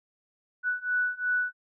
sine beating tone pair, 1480 / 1482.8 Hz, F#6 / F#6, 0 / +3 cents, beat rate 2.8 Hz, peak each -29 / -28 dBFS, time 0.63-1.53 s, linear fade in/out 50 ms, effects none

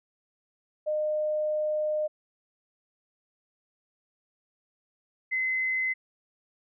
sine tone pair in turn, 610 / 2047 Hz, D#5 / C7, -34 / -38 cents, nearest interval octave + major sixth, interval 2096 cents, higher second, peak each -25 dBFS, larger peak neither, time 0.86-2.08 / 5.31-5.94 s, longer first, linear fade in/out 20 ms, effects none

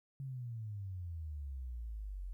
sine exponential sweep, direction down, 138.59 to 43.65 Hz, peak -40 dBFS, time 0.2-2.33 s, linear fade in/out 0 ms, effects 13-bit

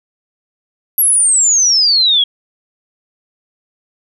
sine exponential sweep, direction down, 11700 to 3264 Hz, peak -8 dBFS, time 0.98-2.24 s, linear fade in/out 5 ms, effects none

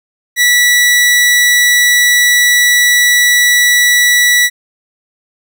sawtooth tone, 1950 Hz, B6, 23 cents flat, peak -3 dBFS, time 0.36-4.5 s, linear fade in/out 50 ms, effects none

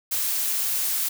blue noise, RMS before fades -25 dBFS, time 0.11-1.09 s, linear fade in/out 10 ms, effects none

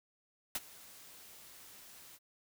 white noise with ADSR envelope, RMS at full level -34 dBFS, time 0.55-2.19 s, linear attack 3 ms, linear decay 37 ms, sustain -21 dB, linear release 43 ms, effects none

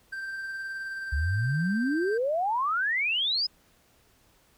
triangle tone with tremolo, 1568 Hz, G6, in tune, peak -30 dBFS, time 0.12-2.18 s, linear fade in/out 10 ms, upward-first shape sine, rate 19 Hz, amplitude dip 25%
sine exponential sweep, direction up, 66.2 to 5160 Hz, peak -24 dBFS, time 1.12-3.47 s, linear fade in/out 10 ms
effects pink hiss -63 dBFS RMS until 4.57 s

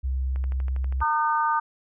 sine tone, 65.41 Hz, C2, in tune, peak -23 dBFS, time 0.03-1.04 s, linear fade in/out 20 ms
click train, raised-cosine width 0.5 ms, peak -28 dBFS, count 9, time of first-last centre 0.36-1.005 s, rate 12.4 Hz
harmonic tone, 304.1 Hz, D#4, 40 cents flat, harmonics 3 / 4 / 5, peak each -23 / -24 / -30 dBFS, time 1.01-1.6 s, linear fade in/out 10 ms
effects none

